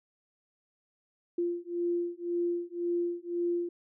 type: beating tone pair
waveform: sine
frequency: 345.9 / 347.8 Hz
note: F4 / F4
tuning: -17 / -7 cents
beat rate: 1.9 Hz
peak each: -32 / -32 dBFS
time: 1.38-3.69 s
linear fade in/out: 5 ms
effects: none